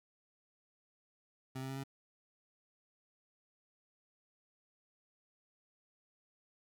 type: tone with pitch steps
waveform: 25% pulse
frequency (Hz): 131.2 / 132.88 / 134.58 / 136.3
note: C3 / C3 / C3 / C#3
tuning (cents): +5 / +27 / +49 / -29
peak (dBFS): -36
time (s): 1.55-1.838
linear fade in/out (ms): 10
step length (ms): 72
effects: none